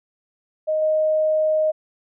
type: tone with level steps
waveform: sine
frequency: 622.3 Hz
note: D#5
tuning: in tune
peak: -18 / -16 dBFS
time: 0.67-1.72 s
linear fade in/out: 20 ms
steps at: 0.82 s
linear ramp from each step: 2 ms
effects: none